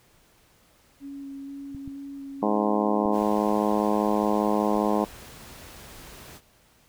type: tone with vibrato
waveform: sine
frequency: 277.2 Hz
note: C#4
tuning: in tune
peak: -35 dBFS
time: 1-3.21 s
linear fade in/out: 50 ms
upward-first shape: square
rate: 2.1 Hz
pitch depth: 10 cents each way
type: clicks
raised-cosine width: 5 ms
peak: -28 dBFS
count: 3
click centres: 1.748 / 1.877 / 3.056 s
type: harmonic tone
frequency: 105 Hz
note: G#2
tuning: 19 cents sharp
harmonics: 2 / 3 / 4 / 5 / 6 / 7 / 8 / 9 / 10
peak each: -26 / -28 / -29 / -30 / -31 / -31 / -32 / -33 / -33 dBFS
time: 2.42-5.05 s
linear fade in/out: 10 ms
type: noise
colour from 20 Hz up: pink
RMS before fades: -45 dBFS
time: 3.11-6.41 s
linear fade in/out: 50 ms
effects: pink hiss -60 dBFS RMS until 6.88 s